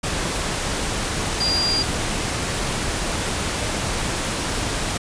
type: tone in noise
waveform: sine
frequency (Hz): 4786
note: D8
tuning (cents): +32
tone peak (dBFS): -19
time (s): 1.4-1.83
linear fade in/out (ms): 10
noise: pink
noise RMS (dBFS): -24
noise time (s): 0.03-4.98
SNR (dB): +2
effects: resampled to 22050 Hz